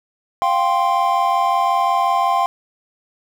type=chord; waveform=triangle; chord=F suspended second; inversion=none; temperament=equal; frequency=698.5 / 784 / 1046.5 Hz; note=F5 / G5 / C6; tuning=0 / 0 / 0 cents; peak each=-18 / -17 / -16 dBFS; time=0.42-2.46 s; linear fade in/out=0 ms; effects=7-bit